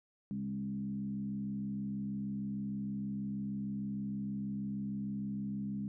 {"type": "tone with frequency modulation", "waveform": "sine", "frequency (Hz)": 202.8, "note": "G#3", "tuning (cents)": -41, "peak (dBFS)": -35, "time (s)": [0.31, 5.88], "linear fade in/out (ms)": 0, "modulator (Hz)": 66.4, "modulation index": 0.72, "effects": []}